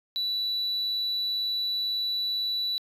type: tone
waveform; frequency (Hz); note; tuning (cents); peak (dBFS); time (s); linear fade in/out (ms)
sine; 3951; B7; 0; -24; 0.16-2.78; 0
effects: tanh soft clip ceiling -24 dBFS